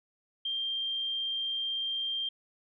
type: tone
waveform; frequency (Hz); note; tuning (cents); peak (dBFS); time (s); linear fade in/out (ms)
sine; 3179; G7; +24; -30; 0.45-2.29; 5
effects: none